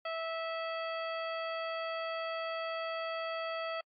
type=harmonic tone; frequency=654 Hz; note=E5; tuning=14 cents flat; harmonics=1 / 2 / 3 / 4 / 5 / 7; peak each=-37 / -40 / -45 / -46 / -48 / -52 dBFS; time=0.05-3.81 s; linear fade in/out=5 ms; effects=AAC 48 kbps